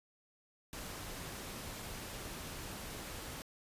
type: noise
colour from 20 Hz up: pink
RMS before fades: -45 dBFS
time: 0.73-3.42 s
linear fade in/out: 0 ms
effects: resampled to 32000 Hz